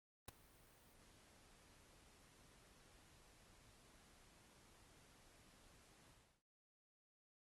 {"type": "noise with ADSR envelope", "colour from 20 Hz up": "pink", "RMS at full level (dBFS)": -45, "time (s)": [0.28, 6.43], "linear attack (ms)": 4, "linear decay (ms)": 12, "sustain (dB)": -23, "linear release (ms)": 340, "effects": ["noise-tail reverb RT60 0.3 s tail -25 dB re dry", "Opus 32 kbps"]}